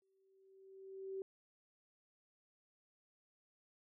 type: tone with exponential growth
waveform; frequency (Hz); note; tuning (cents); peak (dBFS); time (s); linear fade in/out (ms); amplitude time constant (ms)
sine; 385; G4; -31; -39; 0.02-1.22; 1; 260
effects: none